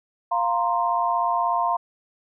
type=chord; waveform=sine; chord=F suspended fourth; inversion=none; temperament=just; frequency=698.5 / 931.3 / 1047.7 Hz; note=F5 / Bb5 / C6; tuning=0 / -2 / +2 cents; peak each=-24 dBFS; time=0.31-1.77 s; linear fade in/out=10 ms; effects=none